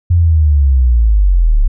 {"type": "linear sweep", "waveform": "sine", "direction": "down", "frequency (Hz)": [88.5, 33.03], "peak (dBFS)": -6, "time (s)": [0.1, 1.68], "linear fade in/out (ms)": 10, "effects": []}